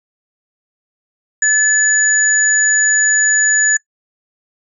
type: tone pair together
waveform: sine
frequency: 1725 / 6900 Hz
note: A6 / A8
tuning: -35 / -35 cents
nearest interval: 2 octaves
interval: 2400 cents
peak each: -12 dBFS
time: 1.42-3.77 s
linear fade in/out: 5 ms
effects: noise-tail reverb RT60 0.1 s tail -23 dB re dry